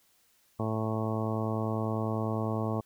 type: harmonic tone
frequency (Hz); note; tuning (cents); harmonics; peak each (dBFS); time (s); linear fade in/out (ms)
110; A2; 0; 1 / 2 / 3 / 4 / 5 / 6 / 7 / 8 / 9 / 10; -32 / -34 / -38 / -38 / -40 / -39 / -43 / -43 / -46 / -41; 0.59-2.81; 10
effects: white hiss -67 dBFS RMS until 2.85 s